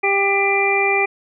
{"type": "harmonic tone with a mistuned harmonic", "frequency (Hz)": 395.9, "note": "G4", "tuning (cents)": 17, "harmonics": [1, 2, 3, 5, 6], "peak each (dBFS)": [-20, -21, -28, -23, -18], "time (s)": [0.03, 1.06], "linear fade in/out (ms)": 10, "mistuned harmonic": 5, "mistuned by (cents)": 17, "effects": []}